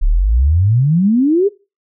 sine exponential sweep, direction up, 32.7 to 421.8 Hz, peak -9 dBFS, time 0.01-1.49 s, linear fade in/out 20 ms, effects noise-tail reverb RT60 0.3 s tail -21 dB re dry

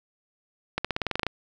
accelerating click train, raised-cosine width 0.3 ms, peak -10 dBFS, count 11, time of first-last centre 0.78-1.267 s, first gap 66 ms, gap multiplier 0.93, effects none

